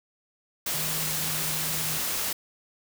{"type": "tone in noise", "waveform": "sine", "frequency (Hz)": 156.9, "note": "D#3", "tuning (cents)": 15, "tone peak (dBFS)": -37, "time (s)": [0.74, 1.98], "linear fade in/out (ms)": 5, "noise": "white", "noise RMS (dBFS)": -29, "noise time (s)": [0.66, 2.33], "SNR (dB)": -11, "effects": []}